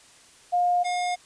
sine / square tone pair in turn, 710 / 715.8 Hz, F5 / F5, +28 / +42 cents, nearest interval unison, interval 14 cents, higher second, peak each -19 / -25 dBFS, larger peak first, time 0.52-0.84 / 0.84-1.16 s, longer neither, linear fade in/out 20 ms, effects white hiss -53 dBFS RMS until 1.25 s + resampled to 22050 Hz

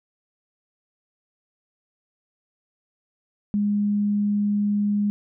sine tone, 205.7 Hz, G#3, 16 cents flat, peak -19 dBFS, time 3.54-5.1 s, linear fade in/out 0 ms, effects none

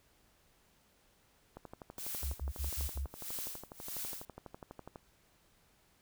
click train, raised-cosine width 1 ms, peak -32 dBFS, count 42, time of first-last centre 1.57-4.958 s, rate 12.1 Hz
blue noise with tremolo, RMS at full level -40 dBFS, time 1.98-4.25 s, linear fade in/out 0 ms, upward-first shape sine, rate 1.6 Hz, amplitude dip 95%
sine tone bursts, 68.4 Hz, C#2, 23 cents flat, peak -34 dBFS, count 5, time 2.22-3.068 s, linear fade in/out 20 ms, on 120 ms, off 62 ms
effects pink hiss -69 dBFS RMS until 6.01 s

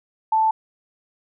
sine tone, 880 Hz, A5, in tune, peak -15 dBFS, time 0.32-0.51 s, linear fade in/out 5 ms, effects none

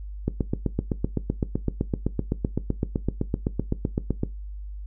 click train, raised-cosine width 3 ms, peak -10 dBFS, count 32, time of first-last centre 0.28-4.234 s, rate 7.84 Hz, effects noise-tail reverb RT60 0.2 s tail -18 dB re dry + added 50 Hz sine -33 dBFS peak until 4.86 s

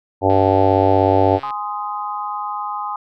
harmonic tone, 96.5 Hz, G2, 27 cents flat, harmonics 1 / 3 / 4 / 5 / 6 / 7 / 8 / 9, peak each -20 / -20 / -20 / -20 / -20 / -20 / -20 / -20 dBFS, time 0.21-1.4 s, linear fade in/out 50 ms
click train, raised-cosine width 0.3 ms, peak -21 dBFS, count 165, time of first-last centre 0.3-1.506 s, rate 136 Hz
sine chord, Ab major, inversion none, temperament just, 830.6 / 1038.3 / 1245.9 Hz, Ab5 / C6 / Eb6, 0 / -14 / +2 cents, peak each -26 / -27 / -27 dBFS, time 1.43-2.96 s, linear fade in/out 2 ms
effects none

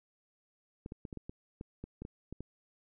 clicks, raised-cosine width 3 ms, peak -29 dBFS, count 12, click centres 0.861 / 0.921 / 1.052 / 1.128 / 1.173 / 1.295 / 1.611 / 1.84 / 2.02 / 2.051 / 2.326 / 2.406 s, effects none

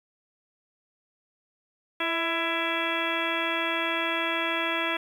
harmonic tone with a mistuned harmonic, 333.4 Hz, E4, 20 cents sharp, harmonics 1 / 2 / 3 / 4 / 5 / 6 / 7 / 8 / 10, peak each -34 / -34 / -34 / -34 / -34 / -34 / -34 / -34 / -34 dBFS, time 2-4.97 s, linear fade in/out 5 ms, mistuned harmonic 2, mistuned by -35 cents, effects 9-bit

